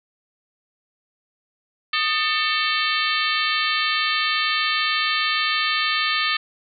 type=harmonic tone with a mistuned harmonic; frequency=446.5 Hz; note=A4; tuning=25 cents sharp; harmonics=3 / 4 / 5 / 6 / 7 / 8 / 9 / 10; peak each=-25 / -26 / -27 / -28 / -28 / -29 / -30 / -30 dBFS; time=1.93-6.37 s; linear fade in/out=5 ms; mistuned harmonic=3; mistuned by=-140 cents; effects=none